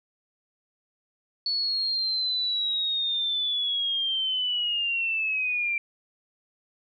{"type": "linear sweep", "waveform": "sine", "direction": "down", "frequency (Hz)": [4435, 2349], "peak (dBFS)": -24, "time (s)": [1.46, 5.78], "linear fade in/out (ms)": 2, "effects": []}